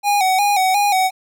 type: tone with vibrato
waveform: square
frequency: 784 Hz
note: G5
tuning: in tune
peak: -14 dBFS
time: 0.03-1.11 s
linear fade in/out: 50 ms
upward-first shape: square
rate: 2.8 Hz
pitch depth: 74 cents each way
effects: none